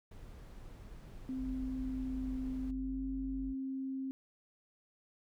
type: noise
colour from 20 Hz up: brown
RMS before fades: -50 dBFS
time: 0.11-2.71 s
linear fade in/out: 5 ms
type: tone with pitch glide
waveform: sine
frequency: 260 to 266.2 Hz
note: C4 to C4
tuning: -11 to +30 cents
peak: -36 dBFS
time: 1.29-4.11 s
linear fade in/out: 0 ms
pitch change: +41 cents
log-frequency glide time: 2.59-3.06 s
type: tone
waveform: triangle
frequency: 48 Hz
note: G1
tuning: 36 cents flat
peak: -39 dBFS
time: 1.37-3.55 s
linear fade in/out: 50 ms
effects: none